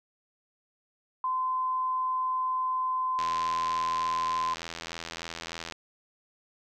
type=tone; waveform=sine; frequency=1028 Hz; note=C6; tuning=31 cents flat; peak=-26 dBFS; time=1.24-4.54 s; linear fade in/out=2 ms
type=click train; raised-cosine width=0.2 ms; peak=-19 dBFS; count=212; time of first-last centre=3.19-5.723 s; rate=83.3 Hz
effects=none